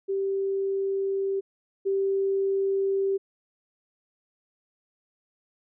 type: tone pair in turn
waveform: sine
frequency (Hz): 390.4 / 390.4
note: G4 / G4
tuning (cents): -7 / -7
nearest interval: unison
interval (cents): 0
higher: neither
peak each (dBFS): -24 / -22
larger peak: second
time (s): 0.08-1.41 / 1.85-3.18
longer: neither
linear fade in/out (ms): 20
effects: none